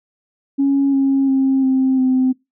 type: tone with pitch steps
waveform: sine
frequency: 276.8 / 272 / 267.4 / 262.8 / 258.3 Hz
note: C#4 / C#4 / C4 / C4 / C4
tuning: -2 / -33 / +38 / +8 / -22 cents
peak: -11 dBFS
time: 0.58-2.33 s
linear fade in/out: 20 ms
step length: 350 ms
effects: noise-tail reverb RT60 0.2 s tail -21 dB re dry + tanh soft clip ceiling -8 dBFS